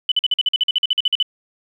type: tone bursts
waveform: sine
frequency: 2996 Hz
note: F#7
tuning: 21 cents sharp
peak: -13 dBFS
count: 16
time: 0.09-1.227 s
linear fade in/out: 2 ms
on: 27 ms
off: 47 ms
effects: 8-bit